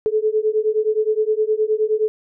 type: beating tone pair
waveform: sine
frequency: 427.3 / 436.9 Hz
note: G#4 / A4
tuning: +49 / -12 cents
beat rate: 9.6 Hz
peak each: -19 dBFS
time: 0.06-2.08 s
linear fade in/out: 0 ms
effects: none